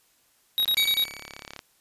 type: tone bursts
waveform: square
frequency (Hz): 3800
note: A#7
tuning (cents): +33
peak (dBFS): -21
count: 5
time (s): 0.58-1.039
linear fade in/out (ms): 0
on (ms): 67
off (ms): 31
type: click train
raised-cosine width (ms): 0.2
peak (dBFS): -20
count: 36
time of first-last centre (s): 0.6-1.592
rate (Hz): 35.3
type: tone with exponential decay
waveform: sawtooth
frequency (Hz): 2273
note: C#7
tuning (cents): +43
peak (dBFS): -19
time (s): 0.77-1.56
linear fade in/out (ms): 2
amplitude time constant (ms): 170
effects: white hiss -64 dBFS RMS until 1.8 s + resampled to 32000 Hz